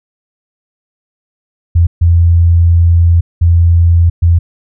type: tone bursts at uneven times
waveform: sine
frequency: 85 Hz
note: F2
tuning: 46 cents flat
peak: -4 dBFS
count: 4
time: 1.75-1.87 / 2.01-3.21 / 3.41-4.1 / 4.22-4.39 s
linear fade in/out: 10 ms
effects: none